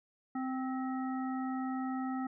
harmonic tone with a mistuned harmonic, 260.3 Hz, C4, 9 cents flat, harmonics 1 / 3 / 5 / 7, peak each -34 / -41 / -44 / -51 dBFS, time 0.35-2.27 s, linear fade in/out 5 ms, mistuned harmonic 7, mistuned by +66 cents, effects none

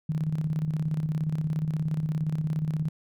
sine tone with tremolo, 155.56 Hz, D#3, in tune, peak -23 dBFS, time 0.09-2.89 s, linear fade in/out 5 ms, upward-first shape square, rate 17 Hz, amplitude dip 55%, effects none

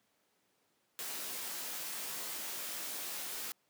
white noise with comb filter, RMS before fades -41 dBFS, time 0.99-3.52 s, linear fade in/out 0 ms, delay 17 ms, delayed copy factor -0.6, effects pink hiss -75 dBFS RMS until 3.69 s + high-pass 200 Hz 12 dB/octave

